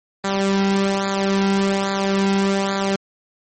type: tone with flanger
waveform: sawtooth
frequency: 196 Hz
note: G3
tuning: in tune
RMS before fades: -19 dBFS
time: 0.24-2.96 s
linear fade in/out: 5 ms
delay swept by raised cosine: 0.35 to 1.75 ms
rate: 1.2 Hz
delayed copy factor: -0.55
effects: MP3 32 kbps